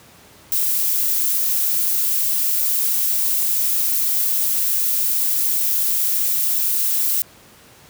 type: noise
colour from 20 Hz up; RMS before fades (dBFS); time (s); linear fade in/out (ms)
violet; -19; 0.52-7.22; 0
effects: pink hiss -47 dBFS RMS until 7.89 s + high-pass 80 Hz 12 dB/octave

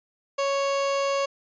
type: tone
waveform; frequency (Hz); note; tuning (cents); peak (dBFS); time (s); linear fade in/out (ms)
30% pulse; 554.4; C#5; 0; -20; 0.38-1.26; 10
effects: resampled to 16000 Hz

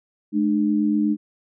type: tone pair together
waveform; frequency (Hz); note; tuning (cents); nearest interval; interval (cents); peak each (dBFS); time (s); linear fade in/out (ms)
sine; 213.1 / 301.3; G#3 / D4; +45 / +44; tritone; 599; -20; 0.32-1.17; 50
effects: none

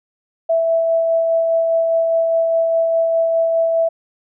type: tone with tremolo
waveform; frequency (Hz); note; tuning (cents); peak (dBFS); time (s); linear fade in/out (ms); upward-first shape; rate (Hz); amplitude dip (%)
sine; 659.3; E5; 0; -12; 0.49-3.89; 10; sine; 4.9; 25
effects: none

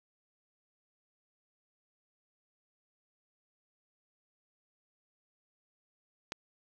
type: click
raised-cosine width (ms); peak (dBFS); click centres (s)
0.2; -19; 6.321
effects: none

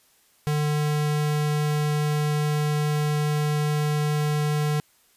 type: tone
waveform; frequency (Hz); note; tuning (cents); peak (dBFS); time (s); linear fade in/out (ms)
square; 149.6; D3; +32; -22; 0.47-4.8; 0
effects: white hiss -61 dBFS RMS until 5.16 s + resampled to 32000 Hz

